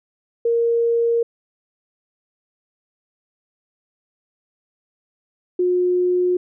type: tone pair in turn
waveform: sine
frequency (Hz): 466.2 / 359.9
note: A#4 / F#4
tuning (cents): 0 / -48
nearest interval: major third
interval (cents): 448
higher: first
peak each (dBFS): -15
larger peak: neither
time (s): 0.45-1.23 / 5.59-6.37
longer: neither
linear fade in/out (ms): 5
effects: none